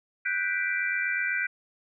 sine chord, G major seventh, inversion third, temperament equal, 1480 / 1568 / 1975.5 / 2349 Hz, F#6 / G6 / B6 / D7, 0 / 0 / 0 / 0 cents, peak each -31 dBFS, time 0.25-1.47 s, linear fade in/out 10 ms, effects none

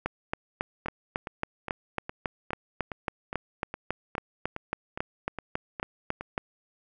two click trains, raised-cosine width 0.5 ms, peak -19 / -13 dBFS, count 14 / 24, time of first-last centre 0.86-6.21 / 0.06-6.379 s, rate 2.43 / 3.64 Hz, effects none

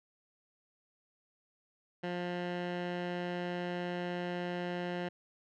15% pulse tone with low-pass filter, 176.8 Hz, F3, 22 cents sharp, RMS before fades -37 dBFS, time 2.03-5.09 s, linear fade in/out 10 ms, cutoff 2700 Hz, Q 1.2, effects none

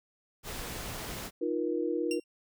pink noise, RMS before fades -39 dBFS, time 0.43-1.31 s, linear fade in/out 50 ms
sine chord, Eb suspended second, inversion none, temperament equal with one note detuned, 311.1 / 349.2 / 475.4 Hz, Eb4 / F4 / Bb4, 0 / 0 / +34 cents, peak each -33 / -32 / -33 dBFS, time 1.41-2.2 s, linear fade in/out 10 ms
20% pulse tone with exponential decay, 2763 Hz, F7, 19 cents flat, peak -27 dBFS, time 2.11-2.24 s, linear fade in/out 2 ms, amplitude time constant 28 ms
effects none

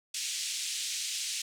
white band-pass noise, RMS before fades -35 dBFS, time 0.14-1.42 s, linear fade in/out 5 ms, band 2500 to 8100 Hz, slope 24 dB/octave, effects none

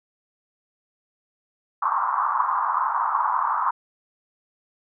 pink band-pass noise, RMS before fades -23 dBFS, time 1.82-3.71 s, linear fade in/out 5 ms, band 940 to 1200 Hz, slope 48 dB/octave, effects none

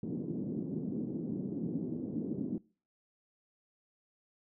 pink band-pass noise, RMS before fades -37 dBFS, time 0.03-2.58 s, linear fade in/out 2 ms, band 180 to 310 Hz, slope 24 dB/octave, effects noise-tail reverb RT60 0.4 s tail -24 dB re dry

